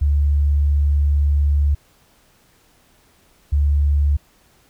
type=tone pair in turn; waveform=sine; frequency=72.2 / 72.2 Hz; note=D2 / D2; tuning=-29 / -29 cents; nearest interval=unison; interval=0 cents; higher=neither; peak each=-13 dBFS; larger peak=neither; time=0.01-1.75 / 3.52-4.17 s; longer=first; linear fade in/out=10 ms; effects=pink hiss -56 dBFS RMS until 4.69 s